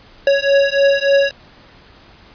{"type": "beating tone pair", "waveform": "square", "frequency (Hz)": [554.4, 557.8], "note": ["C#5", "C#5"], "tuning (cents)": [0, 11], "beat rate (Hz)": 3.4, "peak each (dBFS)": -15, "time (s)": [0.27, 1.31], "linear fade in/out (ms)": 2, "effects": ["pink hiss -45 dBFS RMS until 2.34 s", "resampled to 11025 Hz"]}